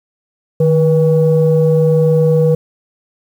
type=tone pair together; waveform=sine; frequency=154.57 / 484.8 Hz; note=D#3 / B4; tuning=-11 / -32 cents; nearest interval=octave + minor sixth; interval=1979 cents; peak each=-10 dBFS; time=0.6-2.55 s; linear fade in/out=5 ms; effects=tanh soft clip ceiling -2 dBFS + 7-bit